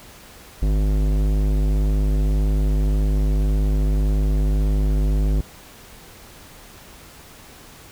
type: tone with tanh clipping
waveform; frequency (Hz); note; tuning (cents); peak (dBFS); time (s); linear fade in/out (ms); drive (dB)
sine; 50.9; G#1; -34; -18; 0.62-5.41; 5; 17
effects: pink hiss -44 dBFS RMS until 7.91 s